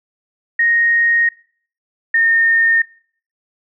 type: tone pair in turn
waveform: sine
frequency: 1864.7 / 1829.5 Hz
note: A#6 / A#6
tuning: 0 / -33 cents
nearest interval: unison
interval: 33 cents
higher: first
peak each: -11 / -10 dBFS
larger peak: second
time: 0.59-1.29 / 2.14-2.82 s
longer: first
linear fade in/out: 5 ms
effects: noise-tail reverb RT60 0.5 s tail -21 dB re dry